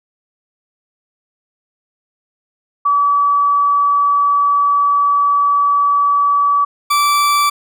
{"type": "tone pair in turn", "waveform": ["sine", "40% pulse"], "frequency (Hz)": [1146, 1162], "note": ["D6", "D6"], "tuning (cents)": [-43, -19], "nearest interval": "unison", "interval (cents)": 24, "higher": "second", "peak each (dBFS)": -10, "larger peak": "neither", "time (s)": [[2.85, 6.65], [6.9, 7.5]], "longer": "first", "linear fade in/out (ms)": 10, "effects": []}